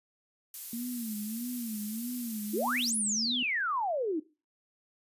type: noise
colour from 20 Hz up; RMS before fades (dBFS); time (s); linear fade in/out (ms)
violet; -38; 0.54-2.91; 2
type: tone with vibrato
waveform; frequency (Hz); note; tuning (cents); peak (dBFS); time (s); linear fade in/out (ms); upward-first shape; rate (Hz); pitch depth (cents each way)
sine; 227.4; A#3; -43; -34; 0.73-3.43; 2; sine; 1.6; 150
type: exponential two-way sweep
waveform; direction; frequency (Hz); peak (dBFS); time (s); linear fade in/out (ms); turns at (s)
sine; up then down; 293.7 to 10740 to 293.7; -28; 2.53-4.2; 10; 2.96
effects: noise-tail reverb RT60 0.3 s tail -18 dB re dry + resampled to 32000 Hz